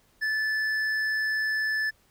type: tone with hard clipping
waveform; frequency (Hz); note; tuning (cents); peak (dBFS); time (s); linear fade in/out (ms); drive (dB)
triangle; 1744; A6; -16; -26; 0.21-1.91; 20; 9
effects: pink hiss -64 dBFS RMS until 2.1 s